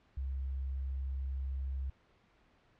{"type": "tone", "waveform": "sine", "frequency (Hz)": 66.8, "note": "C2", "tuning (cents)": 36, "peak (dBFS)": -34, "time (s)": [0.17, 1.9], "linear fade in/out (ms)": 5, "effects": ["pink hiss -68 dBFS RMS until 2.79 s", "low-pass 3000 Hz 12 dB/octave"]}